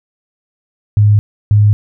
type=tone pair in turn; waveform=sine; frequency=104.4 / 104.4 Hz; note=G#2 / G#2; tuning=+10 / +10 cents; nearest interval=unison; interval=0 cents; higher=neither; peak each=-5 dBFS; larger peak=neither; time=0.97-1.19 / 1.51-1.73 s; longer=neither; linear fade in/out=0 ms; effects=none